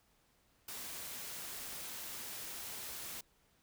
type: noise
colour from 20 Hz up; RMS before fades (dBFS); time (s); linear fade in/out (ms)
white; -45; 0.68-3.21; 5
effects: pink hiss -72 dBFS RMS until 3.62 s